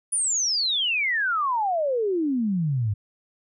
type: exponential sweep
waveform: sine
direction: down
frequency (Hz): 9956 to 98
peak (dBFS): -21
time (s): 0.12-2.94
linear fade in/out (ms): 10
effects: none